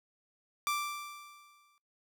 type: tone with exponential decay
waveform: sawtooth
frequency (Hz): 1174.7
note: D6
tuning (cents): 0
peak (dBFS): -25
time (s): 0.67-1.78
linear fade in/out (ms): 0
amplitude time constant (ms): 240
effects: noise-tail reverb RT60 0.2 s tail -22 dB re dry